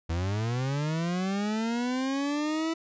40% pulse linear sweep, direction up, 79.6 to 329.6 Hz, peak -26 dBFS, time 0.09-2.74 s, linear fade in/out 10 ms, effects resampled to 16000 Hz

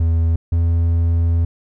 triangle tone pair in turn, 82.41 / 83.95 Hz, E2 / E2, 0 / +32 cents, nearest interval unison, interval 32 cents, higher second, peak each -11 dBFS, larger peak neither, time 0-0.36 / 0.52-1.45 s, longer second, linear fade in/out 5 ms, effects none

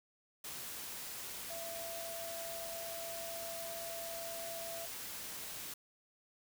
sine tone in noise, 670 Hz, E5, 28 cents sharp, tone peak -44 dBFS, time 1.5-4.86 s, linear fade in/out 5 ms, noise white, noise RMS -45 dBFS, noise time 0.44-5.74 s, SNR -2 dB, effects none

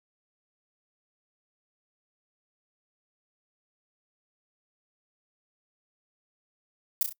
violet noise with echo, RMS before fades -23 dBFS, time 7.01-7.03 s, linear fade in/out 2 ms, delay 32 ms, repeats 3, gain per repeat -6 dB, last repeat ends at 7.126 s, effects noise-tail reverb RT60 0.1 s tail -24 dB re dry

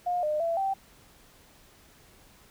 sine tone with pitch steps, 712 / 606 / 670 / 777 Hz, F5 / D#5 / E5 / G5, +33 / -46 / +28 / -16 cents, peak -25 dBFS, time 0.06-0.74 s, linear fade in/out 10 ms, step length 170 ms, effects pink hiss -57 dBFS RMS until 2.5 s

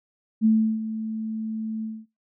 sine tone with ADSR envelope, 220 Hz, A3, in tune, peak -14 dBFS, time 0.41-2.06 s, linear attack 42 ms, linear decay 340 ms, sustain -13 dB, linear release 230 ms, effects noise-tail reverb RT60 0.2 s tail -23 dB re dry

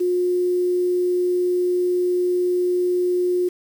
sine tone with quantisation, 359 Hz, F4, 48 cents sharp, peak -17 dBFS, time 0-3.49 s, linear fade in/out 10 ms, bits 7, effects none

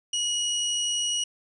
25% pulse tone, 2907 Hz, F#7, 31 cents flat, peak -21 dBFS, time 0.13-1.24 s, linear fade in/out 5 ms, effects resampled to 22050 Hz

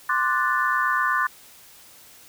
sine chord, D dominant seventh, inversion third, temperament equal, 1046.5 / 1174.7 / 1480 / 1760 Hz, C6 / D6 / F#6 / A6, 0 / 0 / 0 / 0 cents, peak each -25 dBFS, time 0.09-1.27 s, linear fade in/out 5 ms, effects white hiss -49 dBFS RMS until 2.28 s

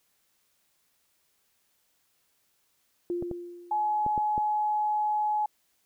sine tone with exponential decay, 349.2 Hz, F4, in tune, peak -26 dBFS, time 3.1-4.25 s, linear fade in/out 1 ms, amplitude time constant 250 ms
clicks, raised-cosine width 2 ms, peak -22 dBFS, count 5, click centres 3.225 / 3.313 / 4.064 / 4.178 / 4.379 s
sine tone, 846 Hz, G#5, 32 cents sharp, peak -24 dBFS, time 3.71-5.46 s, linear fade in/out 5 ms
effects white hiss -71 dBFS RMS until 5.85 s

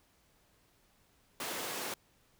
pink high-pass noise, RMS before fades -39 dBFS, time 1.4-1.94 s, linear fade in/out 2 ms, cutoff 330 Hz, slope 12 dB/octave, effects pink hiss -69 dBFS RMS until 2.39 s

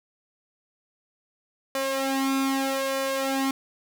sawtooth tone with flanger, 269.6 Hz, C#4, 48 cents flat, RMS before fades -26 dBFS, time 1.75-3.51 s, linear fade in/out 2 ms, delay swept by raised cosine 1.7 to 2.9 ms, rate 0.81 Hz, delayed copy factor +0.75, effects none

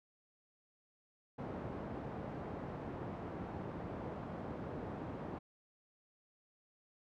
pink band-pass noise, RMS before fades -44 dBFS, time 1.38-5.39 s, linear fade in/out 10 ms, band 100 to 860 Hz, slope 12 dB/octave, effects none

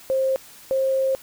sine tone pair in turn, 530 / 532.1 Hz, C5 / C5, +22 / +29 cents, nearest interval unison, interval 7 cents, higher second, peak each -18 dBFS, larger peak neither, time 0.1-0.36 / 0.71-1.15 s, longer second, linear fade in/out 0 ms, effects white hiss -46 dBFS RMS until 1.22 s

